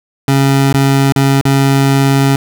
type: tone with dropouts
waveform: 25% pulse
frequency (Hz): 137.1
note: C#3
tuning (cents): -19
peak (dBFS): -4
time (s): 0.28-2.36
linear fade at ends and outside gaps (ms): 2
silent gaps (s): 0.727-0.741 / 1.123-1.161 / 1.412-1.453
effects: none